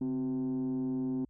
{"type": "tone with frequency modulation", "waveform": "sine", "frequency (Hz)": 260, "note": "C4", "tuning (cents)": -11, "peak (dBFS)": -28, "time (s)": [0.01, 1.25], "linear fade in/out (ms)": 5, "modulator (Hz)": 120, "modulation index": 0.48, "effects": ["tanh soft clip ceiling -28 dBFS", "added 60 Hz sine -63 dBFS peak until 1.29 s"]}